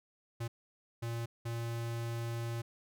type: tone bursts at uneven times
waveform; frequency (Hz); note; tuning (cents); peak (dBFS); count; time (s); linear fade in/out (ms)
square; 116.54; A#2; 0; -36; 3; 0.4-0.48 / 1.02-1.26 / 1.45-2.62; 10
effects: none